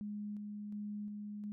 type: tone with tremolo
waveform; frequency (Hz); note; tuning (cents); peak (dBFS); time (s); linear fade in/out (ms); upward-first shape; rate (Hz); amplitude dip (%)
sine; 207.7; G#3; 0; -39; 0.01-1.52; 0; square; 1.4; 25
effects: none